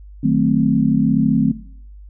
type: chord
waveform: sine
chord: D# diminished seventh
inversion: none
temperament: equal with one note detuned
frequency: 153.07 / 185 / 220 / 261.6 Hz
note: D#3 / F#3 / A3 / C4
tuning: -28 / 0 / 0 / 0 cents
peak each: -19 / -20 / -18 / -17 dBFS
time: 0.23-1.52 s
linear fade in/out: 10 ms
effects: noise-tail reverb RT60 0.6 s tail -18 dB re dry + added 50 Hz sine -36 dBFS peak until 2.09 s